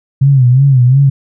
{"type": "tone with vibrato", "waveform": "sine", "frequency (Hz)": 131.2, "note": "C3", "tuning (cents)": 5, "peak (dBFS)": -4, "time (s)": [0.21, 1.1], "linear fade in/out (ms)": 10, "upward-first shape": "sine", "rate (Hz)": 2.8, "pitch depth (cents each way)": 120, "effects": []}